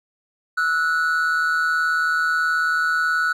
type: tone pair together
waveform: triangle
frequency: 1313 / 1471.5 Hz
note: E6 / F#6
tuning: -7 / -10 cents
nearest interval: major second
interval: 197 cents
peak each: -22 / -17 dBFS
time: 0.57-3.33 s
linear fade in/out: 10 ms
effects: none